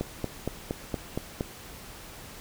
click train, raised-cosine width 2 ms, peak -15 dBFS, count 7, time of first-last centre 0.01-1.409 s, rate 4.29 Hz, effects pink hiss -45 dBFS RMS until 2.4 s

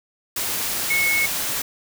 sine tone in noise, 2192 Hz, C#7, 20 cents flat, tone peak -18 dBFS, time 0.9-1.26 s, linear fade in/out 5 ms, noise white, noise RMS -25 dBFS, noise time 0.36-1.62 s, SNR +4 dB, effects none

